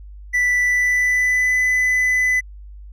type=tone with pitch glide; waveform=triangle; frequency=1975.5 to 2004 Hz; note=B6 to B6; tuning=0 to +25 cents; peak=-13 dBFS; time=0.33-2.41 s; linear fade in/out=20 ms; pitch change=+25 cents; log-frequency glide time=0.62-1.57 s; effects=added 50 Hz sine -35 dBFS peak until 2.92 s